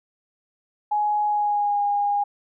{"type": "tone with pitch glide", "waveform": "sine", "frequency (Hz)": [837, 816], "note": ["G#5", "G#5"], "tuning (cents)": [13, -31], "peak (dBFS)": -19, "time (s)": [0.91, 2.24], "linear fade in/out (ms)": 10, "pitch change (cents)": -44, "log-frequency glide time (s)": [1.26, 1.82], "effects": []}